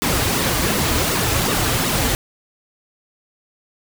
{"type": "noise with flanger", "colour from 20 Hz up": "pink", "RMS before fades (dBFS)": -19, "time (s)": [0.02, 2.15], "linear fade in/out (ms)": 0, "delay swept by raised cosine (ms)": [1.2, 5.6], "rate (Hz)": 2.7, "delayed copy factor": -0.75, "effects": []}